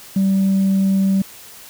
sine tone, 193.5 Hz, G3, 22 cents flat, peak -11 dBFS, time 0.16-1.22 s, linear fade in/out 5 ms, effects tanh soft clip ceiling -11 dBFS + white hiss -40 dBFS RMS until 1.69 s

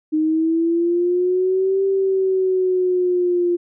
sine linear two-way sweep, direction up then down, 307.7 to 390 to 348 Hz, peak -15 dBFS, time 0.12-3.57 s, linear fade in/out 20 ms, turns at 1.84 s, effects none

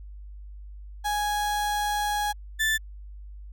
35% pulse tone pair in turn, 830.6 / 1760 Hz, G#5 / A6, 0 / 0 cents, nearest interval octave + minor second, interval 1300 cents, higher second, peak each -23 / -20 dBFS, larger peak second, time 1.04-2.33 / 2.59-2.78 s, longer first, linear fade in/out 20 ms, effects added 50 Hz sine -39 dBFS peak until 3.52 s

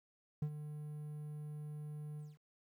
triangle tone with ADSR envelope, 150 Hz, D3, 37 cents sharp, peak -30 dBFS, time 0.42-2.38 s, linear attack 4 ms, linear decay 69 ms, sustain -11 dB, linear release 200 ms, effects 12-bit

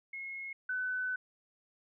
sine tone pair in turn, 2166 / 1505.7 Hz, C#7 / F#6, -41 / +30 cents, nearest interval tritone, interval 629 cents, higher first, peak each -39 / -32 dBFS, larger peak second, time 0.13-0.53 / 0.69-1.16 s, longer second, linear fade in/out 5 ms, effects none

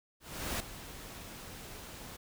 pink noise with ADSR envelope, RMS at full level -34 dBFS, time 0.2-2.17 s, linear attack 400 ms, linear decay 4 ms, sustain -13 dB, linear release 12 ms, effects none

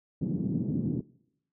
pink band-pass noise, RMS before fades -30 dBFS, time 0.21-1.01 s, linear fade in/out 5 ms, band 140 to 280 Hz, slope 24 dB/octave, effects noise-tail reverb RT60 0.8 s tail -23 dB re dry

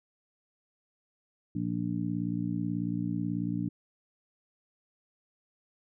harmonic tone, 58.27 Hz, A#1, in tune, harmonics 2 / 3 / 4 / 5, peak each -36 / -33 / -36 / -34 dBFS, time 1.55-3.69 s, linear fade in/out 5 ms, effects none

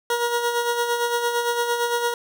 20% pulse tone with tremolo, 475.8 Hz, A#4, 35 cents sharp, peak -14 dBFS, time 0.1-2.14 s, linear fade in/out 2 ms, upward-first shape sine, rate 8.8 Hz, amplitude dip 50%, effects none

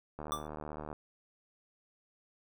click train, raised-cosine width 1 ms, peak -28 dBFS, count 57, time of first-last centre 0.19-0.929 s, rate 75.8 Hz
square tone with exponential decay, 1176 Hz, D6, 2 cents sharp, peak -29 dBFS, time 0.32-0.48 s, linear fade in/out 0 ms, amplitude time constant 33 ms
effects none

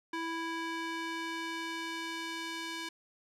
square tone with band-pass filter sweep, 329.6 Hz, E4, in tune, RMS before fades -38 dBFS, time 0.13-2.89 s, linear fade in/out 5 ms, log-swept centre 1500 to 3300 Hz, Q 0.73, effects none

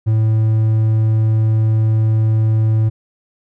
triangle tone, 110 Hz, A2, in tune, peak -9 dBFS, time 0.06-2.9 s, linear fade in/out 20 ms, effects none

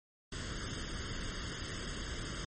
pink noise with comb filter, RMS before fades -40 dBFS, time 0.32-2.45 s, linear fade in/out 5 ms, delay 0.61 ms, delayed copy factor +0.75, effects MP3 32 kbps

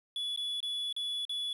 triangle tone with dropouts, 3418 Hz, G#7, 49 cents sharp, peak -31 dBFS, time 0.16-1.53 s, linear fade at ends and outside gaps 2 ms, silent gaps 0.362-0.374 / 0.604-0.628 / 0.927-0.964 / 1.252-1.294 s, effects resampled to 32000 Hz + 10-bit

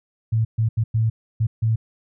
sine tone bursts at uneven times, 111.8 Hz, A2, 28 cents sharp, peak -16 dBFS, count 6, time 0.32-0.45 / 0.58-0.69 / 0.77-0.84 / 0.94-1.1 / 1.4-1.47 / 1.62-1.76 s, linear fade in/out 10 ms, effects none

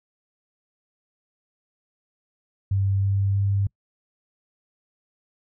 sine tone with pitch steps, 97.9 / 98.64 / 99.38 Hz, G2 / G2 / G2, -2 / +11 / +24 cents, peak -19 dBFS, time 2.71-3.67 s, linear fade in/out 5 ms, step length 320 ms, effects noise-tail reverb RT60 0.1 s tail -26 dB re dry

